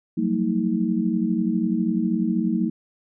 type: tone cluster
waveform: sine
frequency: 179 / 191.2 / 227.2 / 318.8 Hz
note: F3 / G3 / A#3 / D#4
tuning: +43 / -43 / -44 / +42 cents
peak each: -28 / -25 / -23 / -26 dBFS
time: 0.17-2.7 s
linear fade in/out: 10 ms
effects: none